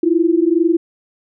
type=tone pair together; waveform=sine; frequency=324.6 / 346.8 Hz; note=E4 / F4; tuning=-27 / -12 cents; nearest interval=minor second; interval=115 cents; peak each=-14 dBFS; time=0.03-0.77 s; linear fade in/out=5 ms; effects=none